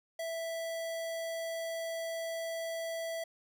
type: tone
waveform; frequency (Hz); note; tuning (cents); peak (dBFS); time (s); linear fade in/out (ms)
square; 659.3; E5; 0; -36; 0.19-3.24; 5
effects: none